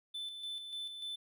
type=tone with tremolo; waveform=triangle; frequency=3520 Hz; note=A7; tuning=in tune; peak=-37 dBFS; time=0.14-1.16 s; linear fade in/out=10 ms; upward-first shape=square; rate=3.4 Hz; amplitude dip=45%; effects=none